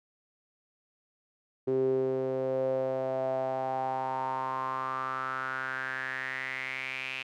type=tone with band-pass filter sweep; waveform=sawtooth; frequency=131.3 Hz; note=C3; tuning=6 cents sharp; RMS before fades=-32 dBFS; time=1.67-7.23 s; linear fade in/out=10 ms; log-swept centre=370 to 2600 Hz; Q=6.6; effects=none